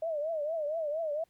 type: tone with vibrato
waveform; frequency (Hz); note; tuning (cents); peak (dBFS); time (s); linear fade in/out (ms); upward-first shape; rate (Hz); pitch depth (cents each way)
sine; 622; D#5; -1; -30; 0.02-1.24; 5; triangle; 4.3; 150
effects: pink hiss -73 dBFS RMS until 1.29 s